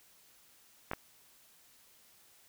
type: clicks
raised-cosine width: 0.5 ms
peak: -20 dBFS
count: 2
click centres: 0.914 / 0.934 s
effects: white hiss -63 dBFS RMS until 2.48 s